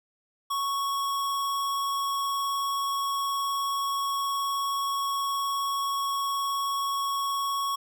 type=tone with vibrato; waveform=square; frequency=1108.7 Hz; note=C#6; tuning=in tune; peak=-27 dBFS; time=0.5-7.76 s; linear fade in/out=10 ms; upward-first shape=square; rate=19 Hz; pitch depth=8 cents each way; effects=none